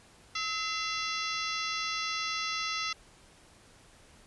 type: harmonic tone with a mistuned harmonic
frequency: 682 Hz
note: F5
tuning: 41 cents flat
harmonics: 2 / 3 / 4 / 5 / 6 / 7 / 8 / 9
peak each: -36 / -38 / -39 / -40 / -41 / -41 / -42 / -43 dBFS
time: 0.35-2.93 s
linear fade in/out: 5 ms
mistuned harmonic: 2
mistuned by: -89 cents
effects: pink hiss -58 dBFS RMS until 4.26 s + resampled to 24000 Hz